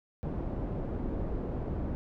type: low-pass noise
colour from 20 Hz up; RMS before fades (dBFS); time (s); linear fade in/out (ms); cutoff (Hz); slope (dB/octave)
pink; -34; 0.23-1.95; 0; 510; 12
effects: none